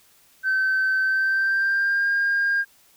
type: tone with pitch glide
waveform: sine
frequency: 1539 to 1611.8 Hz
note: G6 to G6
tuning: -32 to +48 cents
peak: -17 dBFS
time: 0.43-2.65 s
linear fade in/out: 50 ms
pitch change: +80 cents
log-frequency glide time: 1.02-2.09 s
effects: tanh soft clip ceiling -16 dBFS + white hiss -57 dBFS RMS until 2.96 s